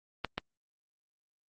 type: clicks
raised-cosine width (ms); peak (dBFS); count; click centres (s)
0.3; -15; 2; 0.247 / 0.38
effects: Opus 32 kbps